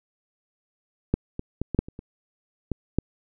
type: clicks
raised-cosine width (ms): 3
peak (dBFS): -7 / -17 / -13 / -14 / -6 / -25 / -24 / -13 / -8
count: 9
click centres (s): 1.14 / 1.394 / 1.616 / 1.747 / 1.79 / 1.885 / 1.991 / 2.717 / 2.986
effects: none